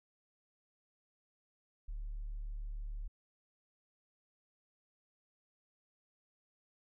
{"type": "tone", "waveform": "sine", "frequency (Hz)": 36.71, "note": "D1", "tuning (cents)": 0, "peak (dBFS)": -37, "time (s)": [1.88, 3.08], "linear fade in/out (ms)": 10, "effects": ["tanh soft clip ceiling -36 dBFS"]}